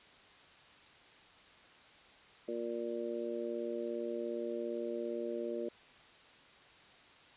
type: harmonic tone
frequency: 117.4 Hz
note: A#2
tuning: 13 cents sharp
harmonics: 2 / 3 / 4 / 5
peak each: -44 / -39 / -41 / -42 dBFS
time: 2.48-5.69 s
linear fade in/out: 5 ms
effects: white hiss -59 dBFS RMS until 7.36 s + resampled to 8000 Hz